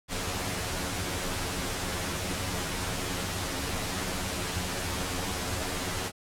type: noise with comb filter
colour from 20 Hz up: pink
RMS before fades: -32 dBFS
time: 0.08-6.12 s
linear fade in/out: 50 ms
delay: 11 ms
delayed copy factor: +0.95
effects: low-pass 11000 Hz 12 dB/octave